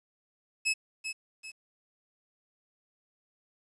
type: tone with echo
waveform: sawtooth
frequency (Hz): 2587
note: E7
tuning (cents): -33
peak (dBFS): -22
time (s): 0.65-0.74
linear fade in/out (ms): 20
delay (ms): 390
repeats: 2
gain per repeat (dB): -8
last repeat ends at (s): 1.52
effects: resampled to 24000 Hz + 10-bit